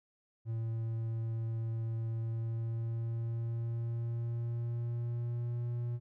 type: tone with pitch glide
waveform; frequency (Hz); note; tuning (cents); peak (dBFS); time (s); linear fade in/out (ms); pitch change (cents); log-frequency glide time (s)
triangle; 113.5 to 119.69; A#2 to A#2; -46 to +46; -31; 0.45-6; 50; +92; 2.15-5.67
effects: none